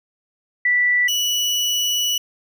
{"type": "tone pair in turn", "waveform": ["sine", "30% pulse"], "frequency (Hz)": [1967, 2947], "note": ["B6", "F#7"], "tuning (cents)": [-7, -8], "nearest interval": "perfect fifth", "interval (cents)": 699, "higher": "second", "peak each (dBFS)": [-14, -15], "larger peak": "first", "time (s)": [[0.65, 1.08], [1.08, 2.18]], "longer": "second", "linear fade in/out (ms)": 5, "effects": []}